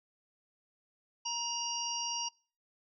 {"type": "harmonic tone", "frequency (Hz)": 944, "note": "A#5", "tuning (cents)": 22, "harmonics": [1, 3, 5, 6], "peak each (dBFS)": [-39, -40, -41, -37], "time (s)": [1.25, 2.29], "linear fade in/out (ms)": 10, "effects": ["noise-tail reverb RT60 0.4 s tail -26 dB re dry"]}